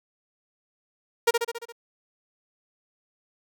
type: tone with echo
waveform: sawtooth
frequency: 468.1 Hz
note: A#4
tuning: 7 cents sharp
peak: -12 dBFS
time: 1.27-1.31 s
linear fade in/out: 10 ms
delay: 69 ms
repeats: 6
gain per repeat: -4 dB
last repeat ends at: 1.724 s
effects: none